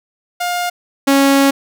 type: tone pair in turn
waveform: sawtooth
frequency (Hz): 708 / 275.7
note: F5 / C#4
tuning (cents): +23 / -9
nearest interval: octave + major third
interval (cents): 1632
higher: first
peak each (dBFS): -13 / -5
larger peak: second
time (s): 0.4-0.7 / 1.07-1.51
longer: second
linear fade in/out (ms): 10
effects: none